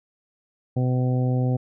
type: harmonic tone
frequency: 126.7 Hz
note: B2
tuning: 45 cents sharp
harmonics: 1 / 2 / 3 / 4 / 5 / 6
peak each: -20 / -27 / -35 / -32 / -39 / -37 dBFS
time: 0.76-1.57 s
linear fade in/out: 10 ms
effects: none